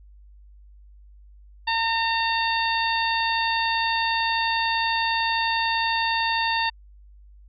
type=harmonic tone; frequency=911 Hz; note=A#5; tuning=40 cents flat; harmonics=1 / 2 / 3 / 4 / 5; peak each=-24 / -27 / -29 / -30 / -31 dBFS; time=1.67-6.7 s; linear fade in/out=10 ms; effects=added 50 Hz sine -46 dBFS peak until 7.48 s